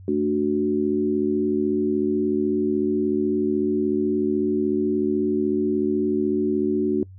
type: chord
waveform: sine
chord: D major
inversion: second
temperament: equal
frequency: 220 / 293.7 / 370 Hz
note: A3 / D4 / F#4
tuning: 0 / 0 / 0 cents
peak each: -25 / -23 / -22 dBFS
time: 0.08-7.03 s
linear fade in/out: 2 ms
effects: noise-tail reverb RT60 0.1 s tail -23 dB re dry + added 94 Hz sine -40 dBFS peak until 7.18 s